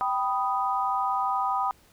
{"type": "chord", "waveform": "sine", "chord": "G augmented", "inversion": "none", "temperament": "equal with one note detuned", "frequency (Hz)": [780.4, 987.8, 1244.5], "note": ["G5", "B5", "D#6"], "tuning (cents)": [-8, 0, 0], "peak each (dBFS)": -28, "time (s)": [0.01, 1.71], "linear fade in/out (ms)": 0, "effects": ["pink hiss -59 dBFS RMS until 1.92 s"]}